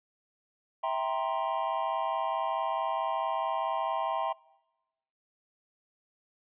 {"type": "chord", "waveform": "triangle", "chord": "C dominant seventh", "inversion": "first", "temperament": "just", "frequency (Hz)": [654.1, 784.9, 941.9, 1046.5], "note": ["E5", "G5", "Bb5", "C6"], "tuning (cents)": [-14, 2, 18, 0], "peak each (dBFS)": -32, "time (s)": [0.83, 4.33], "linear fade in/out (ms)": 10, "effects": ["noise-tail reverb RT60 1.0 s tail -23 dB re dry", "resampled to 8000 Hz"]}